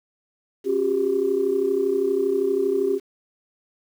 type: tone cluster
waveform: sine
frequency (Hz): 273.3 / 366.5 / 399.1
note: C#4 / F#4 / G4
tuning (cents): -24 / -16 / +31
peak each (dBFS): -28 / -24 / -20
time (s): 0.64-3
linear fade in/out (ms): 50
effects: tanh soft clip ceiling -10 dBFS + 8-bit